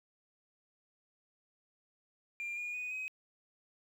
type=tone with pitch steps; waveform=sine; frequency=2390 / 2435 / 2480 / 2526 Hz; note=D7 / D#7 / D#7 / D#7; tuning=+30 / -38 / -6 / +26 cents; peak=-35 dBFS; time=2.4-3.08 s; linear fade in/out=0 ms; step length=170 ms; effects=tanh soft clip ceiling -35 dBFS + 11-bit